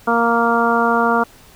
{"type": "harmonic tone", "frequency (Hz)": 233.1, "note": "A#3", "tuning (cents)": 0, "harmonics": [1, 2, 3, 4, 5, 6], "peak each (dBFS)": [-20, -20, -20, -20, -20, -20], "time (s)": [0.07, 1.24], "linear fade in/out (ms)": 10, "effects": ["pink hiss -46 dBFS RMS until 1.55 s"]}